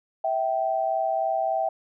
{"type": "tone pair together", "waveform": "sine", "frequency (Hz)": [652, 775.4], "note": ["E5", "G5"], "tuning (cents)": [-19, -19], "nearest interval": "minor third", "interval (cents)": 300, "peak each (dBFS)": -25, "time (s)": [0.24, 1.69], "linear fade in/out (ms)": 5, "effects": []}